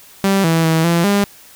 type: tone with pitch steps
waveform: sawtooth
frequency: 195.5 / 164 / 161.6 / 169.7 / 201.7 Hz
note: G3 / E3 / E3 / F3 / G3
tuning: -4 / -9 / -34 / -49 / +50 cents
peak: -8 dBFS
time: 0.24-1.24 s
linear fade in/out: 0 ms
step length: 200 ms
effects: white hiss -43 dBFS RMS until 1.55 s